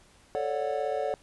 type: chord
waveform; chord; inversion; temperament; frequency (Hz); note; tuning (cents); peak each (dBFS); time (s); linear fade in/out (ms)
triangle; D major seventh; second; just; 440.5 / 550.6 / 587.3 / 734.2; A4 / C#5 / D5 / F#5; +2 / -12 / 0 / -14; -31; 0.35-1.14; 0
effects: pink hiss -59 dBFS RMS until 1.22 s + resampled to 24000 Hz